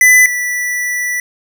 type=tone pair in turn; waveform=square; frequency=2000 / 1965.6 Hz; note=B6 / B6; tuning=+21 / -9 cents; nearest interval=unison; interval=30 cents; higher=first; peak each=-5 / -16 dBFS; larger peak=first; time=0.01-0.26 / 0.26-1.2 s; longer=second; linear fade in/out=2 ms; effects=none